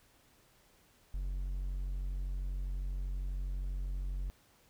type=tone; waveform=triangle; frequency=46.25 Hz; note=F#1; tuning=in tune; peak=-32 dBFS; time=1.14-4.3 s; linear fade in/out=0 ms; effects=pink hiss -66 dBFS RMS until 4.69 s